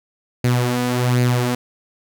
sawtooth tone with flanger, 123.47 Hz, B2, in tune, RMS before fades -18 dBFS, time 0.44-1.55 s, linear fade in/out 5 ms, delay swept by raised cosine 0.44 to 4.14 ms, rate 1.3 Hz, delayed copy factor +0.55, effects none

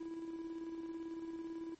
triangle tone with tremolo, 329.6 Hz, E4, in tune, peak -38 dBFS, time 0-1.75 s, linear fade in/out 10 ms, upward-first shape square, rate 18 Hz, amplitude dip 40%, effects pink hiss -67 dBFS RMS until 1.79 s + MP3 32 kbps

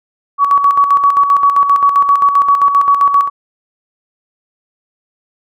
sine tone with tremolo, 1130 Hz, C#6, 33 cents sharp, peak -5 dBFS, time 0.38-3.3 s, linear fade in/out 50 ms, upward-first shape square, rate 7.6 Hz, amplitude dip 55%, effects none

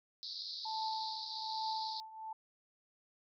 white band-pass noise, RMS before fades -44 dBFS, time 0.23-2 s, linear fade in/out 0 ms, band 3800 to 5000 Hz, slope 96 dB/octave
sine tone with tremolo, 880 Hz, A5, in tune, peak -35 dBFS, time 0.65-2.33 s, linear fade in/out 5 ms, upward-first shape triangle, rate 1.2 Hz, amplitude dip 85%
effects none

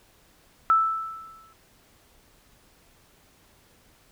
sine tone with exponential decay, 1318.5 Hz, E6, in tune, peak -14 dBFS, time 0.7-1.53 s, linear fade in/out 0 ms, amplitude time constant 180 ms, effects pink hiss -59 dBFS RMS until 4.11 s

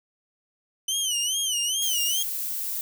20% pulse tone with vibrato, 3024 Hz, F#7, 37 cents sharp, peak -18 dBFS, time 0.88-2.23 s, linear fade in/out 5 ms, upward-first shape sine, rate 2.4 Hz, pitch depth 130 cents each way
violet noise, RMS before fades -30 dBFS, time 1.82-2.81 s, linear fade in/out 0 ms
effects none

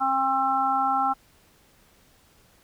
harmonic tone, 266.7 Hz, C4, 33 cents sharp, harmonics 1 / 3 / 4 / 5, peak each -34 / -23 / -30 / -25 dBFS, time 0-1.14 s, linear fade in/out 20 ms, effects pink hiss -59 dBFS RMS until 2.63 s

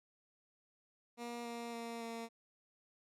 15% pulse tone with pitch steps, 237.6 / 235 / 232.4 / 229.9 Hz, A#3 / A#3 / A#3 / A#3, +33 / +14 / -5 / -24 cents, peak -36 dBFS, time 1.17-2.29 s, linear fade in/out 50 ms, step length 280 ms, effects low-pass 11000 Hz 12 dB/octave

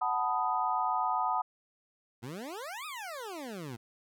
sine chord, B dominant seventh, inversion second, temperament equal, 740 / 880 / 987.8 / 1244.5 Hz, F#5 / A5 / B5 / D#6, 0 / 0 / 0 / 0 cents, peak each -33 dBFS, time 0.01-1.42 s, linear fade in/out 10 ms
20% pulse exponential two-way sweep, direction up then down, 110 to 1288 to 110 Hz, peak -34 dBFS, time 2.22-3.77 s, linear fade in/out 20 ms, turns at 2.86 s
effects none

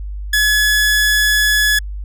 sawtooth tone, 1700 Hz, G#6, 40 cents sharp, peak -8 dBFS, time 0.33-1.79 s, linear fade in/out 5 ms, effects added 50 Hz sine -23 dBFS peak until 2.04 s

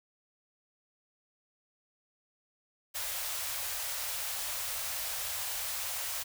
white band-stop noise, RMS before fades -36 dBFS, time 2.94-6.24 s, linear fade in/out 20 ms, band 110 to 510 Hz, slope 48 dB/octave, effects none

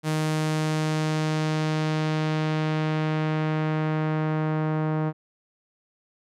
sawtooth tone with low-pass filter sweep, 155.56 Hz, D#3, in tune, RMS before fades -25 dBFS, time 0.03-5.13 s, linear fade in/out 50 ms, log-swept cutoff 11000 to 1200 Hz, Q 0.85, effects none

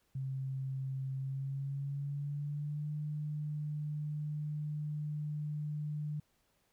sine tone with pitch glide, 133.6 to 149.96 Hz, C3 to D3, +36 to +36 cents, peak -35 dBFS, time 0.15-6.2 s, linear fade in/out 5 ms, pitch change +200 cents, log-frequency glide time 1.15-2.91 s, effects pink hiss -75 dBFS RMS until 6.72 s

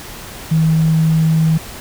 triangle tone, 160 Hz, D#3, 49 cents sharp, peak -6 dBFS, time 0.51-1.58 s, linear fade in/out 10 ms, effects tanh soft clip ceiling -8 dBFS + pink hiss -32 dBFS RMS until 1.8 s

